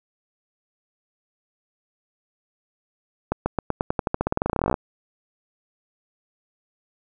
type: accelerating click train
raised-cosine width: 1 ms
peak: -7 dBFS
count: 27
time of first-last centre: 3.32-4.742 s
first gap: 140 ms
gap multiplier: 0.91
effects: none

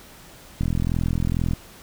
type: click train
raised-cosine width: 5 ms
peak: -11 dBFS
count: 40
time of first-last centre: 0.61-1.534 s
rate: 42.2 Hz
effects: pink hiss -46 dBFS RMS until 1.82 s

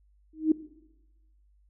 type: tone with exponential growth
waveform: sine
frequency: 313.8 Hz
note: D#4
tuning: 15 cents sharp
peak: -15 dBFS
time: 0.33-0.52 s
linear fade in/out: 5 ms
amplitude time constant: 41 ms
effects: noise-tail reverb RT60 1.0 s tail -17 dB re dry + added 50 Hz sine -60 dBFS peak until 1.69 s

